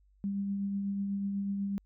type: tone with tremolo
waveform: sine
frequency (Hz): 198.9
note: G3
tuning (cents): +25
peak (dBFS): -29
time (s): 0.24-1.78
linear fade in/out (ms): 0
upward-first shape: triangle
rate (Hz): 8.1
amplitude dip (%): 30
effects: added 49 Hz sine -62 dBFS peak until 1.85 s